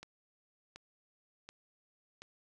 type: click train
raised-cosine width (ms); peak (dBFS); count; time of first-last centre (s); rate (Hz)
0.2; -30; 4; 0.03-2.22; 1.37
effects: none